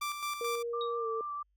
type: tone with tremolo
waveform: sawtooth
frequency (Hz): 1175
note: D6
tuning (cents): +1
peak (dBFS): -29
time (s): 0.01-0.63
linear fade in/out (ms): 10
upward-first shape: square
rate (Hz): 4.6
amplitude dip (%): 50
type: tone with pitch glide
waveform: sine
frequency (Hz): 471.2 to 449.9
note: A#4 to A4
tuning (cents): +19 to +39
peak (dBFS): -33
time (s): 0.41-1.21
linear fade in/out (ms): 2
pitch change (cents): -80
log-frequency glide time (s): 0.97-1.07
type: tone with vibrato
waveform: sine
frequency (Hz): 1174.7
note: D6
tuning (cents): 0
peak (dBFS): -35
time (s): 0.73-1.43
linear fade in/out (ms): 10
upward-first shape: sine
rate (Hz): 4.5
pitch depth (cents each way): 18
type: tone with exponential decay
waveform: sine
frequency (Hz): 3772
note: A#7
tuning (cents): +20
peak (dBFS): -35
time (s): 0.81-0.97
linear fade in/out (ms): 1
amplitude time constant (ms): 33
effects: added 50 Hz sine -70 dBFS peak until 1.56 s